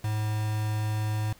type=tone with quantisation; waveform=triangle; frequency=107.2 Hz; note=A2; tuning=45 cents flat; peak=-24 dBFS; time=0.04-1.33 s; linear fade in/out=5 ms; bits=6; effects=pink hiss -56 dBFS RMS until 1.39 s